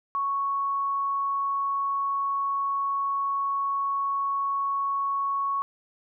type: tone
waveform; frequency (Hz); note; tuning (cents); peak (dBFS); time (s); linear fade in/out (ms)
sine; 1108.7; C#6; 0; -24; 0.15-5.62; 0
effects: none